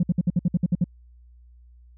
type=tone bursts; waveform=sine; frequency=176 Hz; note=F3; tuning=14 cents sharp; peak=-15 dBFS; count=10; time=0-0.842 s; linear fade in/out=5 ms; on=32 ms; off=58 ms; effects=tanh soft clip ceiling -14 dBFS + added 60 Hz sine -48 dBFS peak until 1.97 s